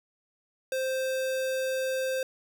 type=tone; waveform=square; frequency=523.3 Hz; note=C5; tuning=in tune; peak=-28 dBFS; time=0.72-2.23 s; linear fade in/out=2 ms; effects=none